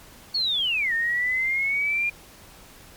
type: linear two-way sweep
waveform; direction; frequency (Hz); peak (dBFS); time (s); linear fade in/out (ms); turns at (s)
sine; down then up; 4435 to 1815 to 2416; -21; 0.34-2.1; 10; 0.93
effects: pink hiss -48 dBFS RMS until 2.96 s + MP3 96 kbps